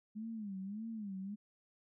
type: tone with vibrato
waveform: sine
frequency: 207.7 Hz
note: G#3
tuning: in tune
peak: -40 dBFS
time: 0.15-1.36 s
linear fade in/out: 20 ms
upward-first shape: sine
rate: 1.7 Hz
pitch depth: 160 cents each way
effects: none